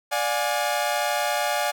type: chord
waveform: sawtooth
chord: D diminished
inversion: none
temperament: equal with one note detuned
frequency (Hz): 587.3 / 716.4 / 830.6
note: D5 / F5 / Ab5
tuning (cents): 0 / +44 / 0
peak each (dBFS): -23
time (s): 0.11-1.72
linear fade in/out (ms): 20
effects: none